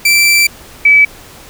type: tone pair in turn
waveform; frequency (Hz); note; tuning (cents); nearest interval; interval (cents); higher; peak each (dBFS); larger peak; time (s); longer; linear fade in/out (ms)
sawtooth / sine; 2338 / 2295; D7 / D7; -8 / -40; unison; 32; first; -3; neither; 0.05-0.47 / 0.85-1.05; first; 5
effects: pink hiss -36 dBFS RMS until 1.49 s